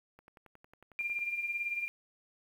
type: click train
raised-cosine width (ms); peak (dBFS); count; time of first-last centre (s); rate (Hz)
0.5; -40; 12; 0.19-1.19; 11
type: tone with tremolo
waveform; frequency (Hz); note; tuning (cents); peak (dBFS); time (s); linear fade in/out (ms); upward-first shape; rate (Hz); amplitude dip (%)
sine; 2392; D7; +31; -30; 0.99-1.88; 0; sine; 18; 60
effects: 10-bit